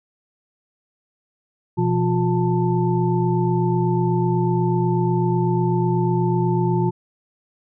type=tone cluster; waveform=sine; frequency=124 / 172.1 / 356.6 / 885 Hz; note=B2 / F3 / F4 / A5; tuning=+7 / -25 / +36 / +10 cents; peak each=-21 / -21 / -22 / -26 dBFS; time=1.77-6.91 s; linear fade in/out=20 ms; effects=none